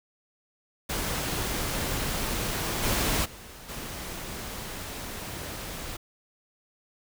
pink noise with level steps, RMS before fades -30 / -26 / -45 / -37 dBFS, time 0.89-5.97 s, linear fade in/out 10 ms, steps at 2.82 / 3.24 / 3.68 s, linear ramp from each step 20 ms, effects none

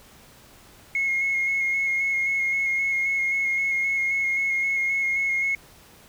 sine tone with vibrato, 2164 Hz, C#7, 42 cents flat, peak -20 dBFS, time 0.95-5.55 s, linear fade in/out 2 ms, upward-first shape square, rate 3.8 Hz, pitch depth 15 cents each way, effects tanh soft clip ceiling -17 dBFS + pink hiss -51 dBFS RMS until 6.08 s

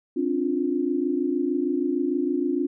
sine tone cluster, 266.7 / 293.2 / 351.4 Hz, C4 / D4 / F4, +33 / -3 / +11 cents, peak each -26 dBFS, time 0.16-2.67 s, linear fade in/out 10 ms, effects none

